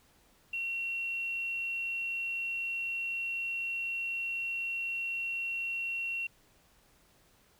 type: tone with quantisation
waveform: sine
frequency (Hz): 2732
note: F7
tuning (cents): -39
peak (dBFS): -32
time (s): 0.53-6.27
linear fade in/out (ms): 5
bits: 10
effects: pink hiss -65 dBFS RMS until 7.59 s